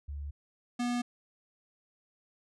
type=tone pair in turn; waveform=sine / square; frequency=71.8 / 242.8 Hz; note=D2 / B3; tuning=-39 / -29 cents; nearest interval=octave + major sixth; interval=2110 cents; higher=second; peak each=-36 / -30 dBFS; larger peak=second; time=0.08-0.31 / 0.79-1.02 s; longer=neither; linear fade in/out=10 ms; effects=resampled to 22050 Hz